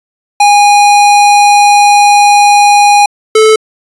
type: tone pair in turn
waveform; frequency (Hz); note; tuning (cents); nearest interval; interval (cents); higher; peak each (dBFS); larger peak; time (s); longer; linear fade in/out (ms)
square; 820 / 436.1; G#5 / A4; -22 / -15; major seventh; 1093; first; -3; neither; 0.4-3.06 / 3.35-3.56; first; 5
effects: resampled to 24000 Hz